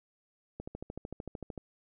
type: click train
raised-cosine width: 2 ms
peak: -26 dBFS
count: 14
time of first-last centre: 0.6-1.577 s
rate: 13.3 Hz
effects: none